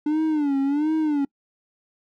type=tone with vibrato; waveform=triangle; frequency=293.7 Hz; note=D4; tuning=in tune; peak=-17 dBFS; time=0.06-1.25 s; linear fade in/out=5 ms; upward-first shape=sine; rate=1.4 Hz; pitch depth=130 cents each way; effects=noise-tail reverb RT60 0.1 s tail -26 dB re dry